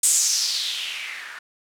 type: noise with low-pass filter sweep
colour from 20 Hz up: violet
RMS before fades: -24 dBFS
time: 0.03-1.39 s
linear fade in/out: 5 ms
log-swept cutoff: 8500 to 1500 Hz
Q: 3.8
effects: none